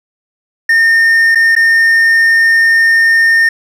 triangle tone with dropouts, 1823 Hz, A#6, 39 cents flat, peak -4 dBFS, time 0.69-3.49 s, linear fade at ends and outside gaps 5 ms, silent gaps 1.349-1.355 / 1.553-1.563 s, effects none

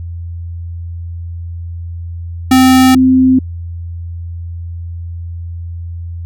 square / sine tone pair in turn, 259.2 / 259.2 Hz, C4 / C4, -16 / -16 cents, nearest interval unison, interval 0 cents, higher neither, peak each -5 dBFS, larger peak neither, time 2.51-2.95 / 2.95-3.39 s, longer neither, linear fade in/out 5 ms, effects added 85 Hz sine -21 dBFS peak until 6.25 s

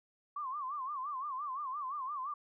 sine tone with vibrato, 1108.7 Hz, C#6, in tune, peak -36 dBFS, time 0.36-2.34 s, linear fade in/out 5 ms, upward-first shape sine, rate 5.8 Hz, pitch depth 150 cents each way, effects none

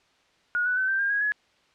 sine tone with pitch steps, 1447 / 1485.1 / 1524.2 / 1564.4 / 1605.5 / 1647.8 / 1691.2 Hz, F#6 / F#6 / G6 / G6 / G6 / G#6 / G#6, -39 / +6 / -49 / -4 / +41 / -14 / +31 cents, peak -22 dBFS, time 0.55-1.32 s, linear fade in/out 0 ms, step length 110 ms, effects white hiss -63 dBFS RMS until 1.74 s + low-pass 4000 Hz 12 dB/octave

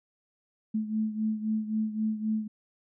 sine beating tone pair, 216.3 / 220.1 Hz, A3 / A3, -29 / +1 cents, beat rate 3.8 Hz, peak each -28 / -33 dBFS, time 0.74-2.48 s, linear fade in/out 10 ms, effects none

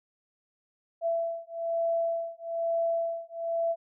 sine beating tone pair, 668 / 669.1 Hz, E5 / E5, +23 / +26 cents, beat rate 1.1 Hz, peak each -30 dBFS, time 1.01-3.76 s, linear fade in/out 50 ms, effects none

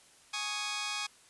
10% pulse chord, Ab suspended fourth, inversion none, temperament just, 830.6 / 1107.5 / 1245.9 Hz, Ab5 / Db6 / Eb6, 0 / -2 / +2 cents, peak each -31 dBFS, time 0.33-1.07 s, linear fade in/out 10 ms, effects white hiss -60 dBFS RMS until 1.29 s + resampled to 24000 Hz

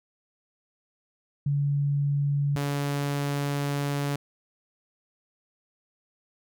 sine / sawtooth tone pair in turn, 142.6 / 142.6 Hz, C#3 / C#3, +49 / +49 cents, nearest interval unison, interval 0 cents, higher neither, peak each -22 dBFS, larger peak neither, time 1.46-2.56 / 2.56-4.16 s, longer second, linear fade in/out 5 ms, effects none

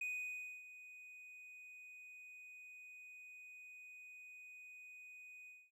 triangle tone with ADSR envelope, 2489 Hz, D#7, in tune, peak -37 dBFS, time 0.01-5.71 s, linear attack 5 ms, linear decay 610 ms, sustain -15 dB, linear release 230 ms, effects none

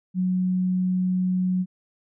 sine tone, 183.7 Hz, F#3, 12 cents flat, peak -20 dBFS, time 0.14-1.66 s, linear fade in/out 50 ms, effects none

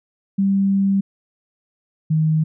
sine tone pair in turn, 196 / 156.96 Hz, G3 / D#3, 0 / +15 cents, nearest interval major third, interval 385 cents, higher first, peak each -14 dBFS, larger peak neither, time 0.38-1.01 / 2.1-2.44 s, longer first, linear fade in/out 10 ms, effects none

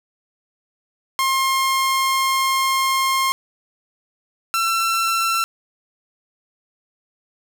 sawtooth tone pair in turn, 1066 / 1346.3 Hz, C6 / E6, +32 / +36 cents, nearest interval major third, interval 404 cents, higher second, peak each -13 / -14 dBFS, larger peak first, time 1.19-3.32 / 4.54-5.44 s, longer first, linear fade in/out 0 ms, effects none

